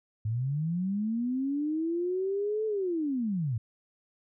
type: linear two-way sweep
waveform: sine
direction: up then down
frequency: 103.83 to 440 to 103.83 Hz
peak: -27 dBFS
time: 0.25-3.58 s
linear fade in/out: 5 ms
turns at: 2.66 s
effects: none